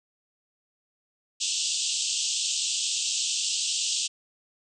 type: band-pass noise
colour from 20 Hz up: white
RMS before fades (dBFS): -28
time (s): 1.4-4.08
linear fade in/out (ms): 20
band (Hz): 2700 to 8200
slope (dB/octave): 96
effects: none